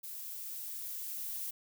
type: noise with level ramp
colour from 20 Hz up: violet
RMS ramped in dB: -44 to -39 dBFS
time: 0.03-1.51 s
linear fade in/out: 10 ms
effects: none